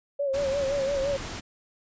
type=tone with vibrato; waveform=sine; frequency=553 Hz; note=C#5; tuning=4 cents flat; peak=-24 dBFS; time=0.19-1.17 s; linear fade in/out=10 ms; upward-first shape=sine; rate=5.8 Hz; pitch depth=64 cents each way
type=noise; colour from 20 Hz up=pink; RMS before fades=-36 dBFS; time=0.33-1.41 s; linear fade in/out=20 ms
effects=resampled to 16000 Hz